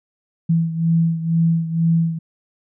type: beating tone pair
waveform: sine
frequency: 164.81 / 166.91 Hz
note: E3 / E3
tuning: 0 / +22 cents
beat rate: 2.1 Hz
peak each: -16 / -21 dBFS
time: 0.49-2.19 s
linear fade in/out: 10 ms
effects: none